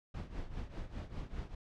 brown noise with tremolo, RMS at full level -39 dBFS, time 0.14-1.55 s, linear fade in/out 5 ms, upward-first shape triangle, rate 5 Hz, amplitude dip 85%, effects low-pass 5000 Hz 12 dB/octave

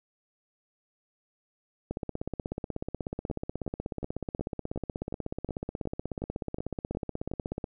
two click trains, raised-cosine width 2 ms, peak -19 / -22 dBFS, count 95 / 12, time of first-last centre 1.91-7.642 / 3.3-7.315 s, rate 16.4 / 2.74 Hz, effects none

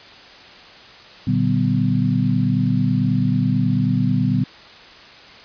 sine tone cluster, 117.6 / 146.8 / 190.7 / 249.1 Hz, A#2 / D3 / G3 / B3, +16 / 0 / -47 / +15 cents, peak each -21 dBFS, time 1.27-4.44 s, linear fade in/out 5 ms, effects white hiss -42 dBFS RMS until 5.44 s + resampled to 11025 Hz

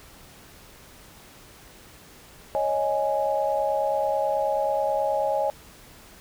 sine chord, C# suspended second, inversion none, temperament just, 554.4 / 623.7 / 831.5 Hz, C#5 / D#5 / G#5, 0 / +4 / +2 cents, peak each -26 dBFS, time 2.55-5.5 s, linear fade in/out 0 ms, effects pink hiss -49 dBFS RMS until 6.2 s

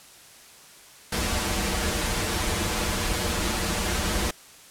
pink noise with comb filter, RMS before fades -26 dBFS, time 1.12-4.31 s, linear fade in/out 5 ms, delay 7.4 ms, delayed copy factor -0.9, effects white hiss -49 dBFS RMS until 4.7 s + low-pass 11000 Hz 12 dB/octave

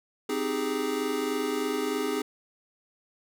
square chord, Ab major seventh, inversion first, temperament equal, 261.6 / 311.1 / 392 / 415.3 Hz, C4 / Eb4 / G4 / Ab4, 0 / 0 / 0 / 0 cents, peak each -34 / -34 / -36 / -31 dBFS, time 0.29-2.22 s, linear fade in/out 5 ms, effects none

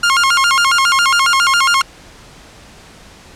sawtooth tone with vibrato, 1230 Hz, D#6, 20 cents flat, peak -6 dBFS, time 0.03-1.82 s, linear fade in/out 5 ms, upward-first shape square, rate 7.3 Hz, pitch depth 230 cents each way, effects pink hiss -40 dBFS RMS until 3.35 s + low-pass 8000 Hz 12 dB/octave

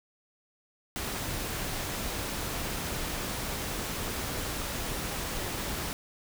pink noise, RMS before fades -34 dBFS, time 0.96-5.93 s, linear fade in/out 0 ms, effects none

